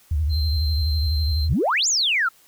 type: tone with vibrato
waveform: sine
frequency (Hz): 75.8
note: D#2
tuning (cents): -45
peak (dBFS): -18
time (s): 0.11-1.54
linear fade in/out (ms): 5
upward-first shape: square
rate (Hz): 12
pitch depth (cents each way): 110
type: tone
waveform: triangle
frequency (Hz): 4130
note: C8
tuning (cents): -23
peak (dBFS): -27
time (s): 0.29-1.49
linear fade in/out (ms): 50
type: exponential two-way sweep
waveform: sine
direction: up then down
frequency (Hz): 98 to 7400 to 1279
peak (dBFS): -17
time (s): 1.49-2.29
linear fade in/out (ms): 10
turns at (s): 1.88
effects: tanh soft clip ceiling -10 dBFS + white hiss -55 dBFS RMS until 2.47 s